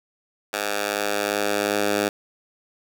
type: tone with high-pass filter sweep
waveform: 10% pulse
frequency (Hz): 102.7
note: G#2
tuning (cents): -19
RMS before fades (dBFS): -24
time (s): 0.53-2.09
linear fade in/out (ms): 5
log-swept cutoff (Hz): 750 to 300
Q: 0.71
effects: none